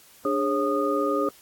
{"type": "tone cluster", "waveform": "sine", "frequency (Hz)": [293.3, 411.5, 544, 1231], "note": ["D4", "G#4", "C#5", "D#6"], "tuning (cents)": [-2, -16, -33, -19], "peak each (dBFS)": -27, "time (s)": [0.25, 1.29], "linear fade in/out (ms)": 2, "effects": ["white hiss -53 dBFS RMS until 1.41 s", "AAC 64 kbps"]}